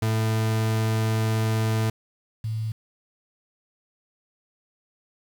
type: tone pair in turn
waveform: 40% pulse / sine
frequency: 110.5 / 110.5 Hz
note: A2 / A2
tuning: +8 / +8 cents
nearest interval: unison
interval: 0 cents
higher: neither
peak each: -20 / -25 dBFS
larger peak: first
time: 0.02-1.9 / 2.44-2.72 s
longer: first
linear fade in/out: 5 ms
effects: 8-bit